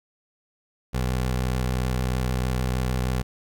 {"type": "tone with vibrato", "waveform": "20% pulse", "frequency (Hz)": 63.1, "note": "B1", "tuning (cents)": 38, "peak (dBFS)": -18, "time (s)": [0.93, 3.23], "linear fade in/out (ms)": 20, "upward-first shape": "square", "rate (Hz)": 6.6, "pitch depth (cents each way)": 16, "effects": ["10-bit"]}